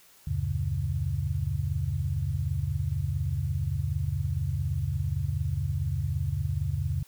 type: tone cluster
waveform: sine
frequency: 74.2 / 91.5 / 115.6 / 140.5 Hz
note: D2 / F#2 / A#2 / C#3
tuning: +18 / -19 / -14 / +24 cents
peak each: -33 / -30 / -34 / -31 dBFS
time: 0.27-7.03 s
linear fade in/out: 5 ms
effects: white hiss -57 dBFS RMS until 7.07 s